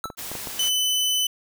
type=tone with exponential decay; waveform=square; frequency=1318.5 Hz; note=E6; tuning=in tune; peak=-25 dBFS; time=0.04-0.15 s; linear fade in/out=1 ms; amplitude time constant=23 ms
type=clicks; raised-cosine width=1 ms; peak=-20 dBFS; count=5; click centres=0.056 / 0.102 / 0.316 / 0.353 / 0.472 s
type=noise; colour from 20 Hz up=white; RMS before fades=-34 dBFS; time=0.17-0.7 s; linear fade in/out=20 ms
type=tone; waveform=sawtooth; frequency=3012 Hz; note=F#7; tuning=30 cents sharp; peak=-17 dBFS; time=0.59-1.27 s; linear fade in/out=5 ms
effects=none